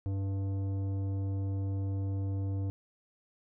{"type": "tone with tanh clipping", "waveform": "triangle", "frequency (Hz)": 97.6, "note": "G2", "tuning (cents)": -7, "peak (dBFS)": -32, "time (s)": [0.06, 2.7], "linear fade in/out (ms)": 0, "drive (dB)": 16, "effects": []}